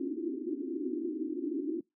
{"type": "band-pass noise", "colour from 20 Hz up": "pink", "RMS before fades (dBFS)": -35, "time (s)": [0, 1.81], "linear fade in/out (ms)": 5, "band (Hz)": [260, 370], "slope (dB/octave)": 96, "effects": ["noise-tail reverb RT60 0.2 s tail -24 dB re dry"]}